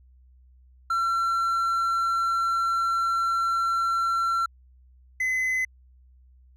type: tone pair in turn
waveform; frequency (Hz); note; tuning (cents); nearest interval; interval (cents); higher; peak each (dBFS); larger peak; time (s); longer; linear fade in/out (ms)
triangle; 1356 / 2032; E6 / B6; +49 / +49; perfect fifth; 700; second; -20 / -21; first; 0.9-4.46 / 5.2-5.65; first; 5
effects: added 63 Hz sine -52 dBFS peak until 6.56 s